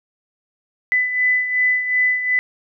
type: beating tone pair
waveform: sine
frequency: 2000 / 2002.7 Hz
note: B6 / B6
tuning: +21 / +24 cents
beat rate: 2.7 Hz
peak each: -16 / -23 dBFS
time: 0.92-2.39 s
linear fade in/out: 0 ms
effects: none